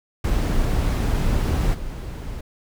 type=noise with level steps; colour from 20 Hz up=brown; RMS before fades=-20 / -31 dBFS; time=0.24-2.41 s; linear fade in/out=5 ms; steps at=1.73 s; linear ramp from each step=20 ms; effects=none